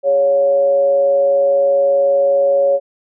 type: tone with frequency modulation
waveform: sine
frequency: 557 Hz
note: C#5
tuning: 8 cents sharp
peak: -10 dBFS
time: 0.03-2.8 s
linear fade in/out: 50 ms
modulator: 151 Hz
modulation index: 0.31
effects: none